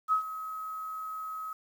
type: tone with ADSR envelope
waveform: sine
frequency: 1277 Hz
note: D#6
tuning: 45 cents sharp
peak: -21 dBFS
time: 0.08-1.53 s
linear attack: 42 ms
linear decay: 100 ms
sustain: -14 dB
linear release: 3 ms
effects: 9-bit